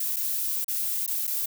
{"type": "noise with dropouts", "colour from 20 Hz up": "violet", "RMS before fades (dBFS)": -28, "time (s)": [0, 1.46], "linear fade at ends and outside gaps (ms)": 5, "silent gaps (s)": [[0.162, 0.166], [0.645, 0.681], [1.065, 1.076], [1.27, 1.275]], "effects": []}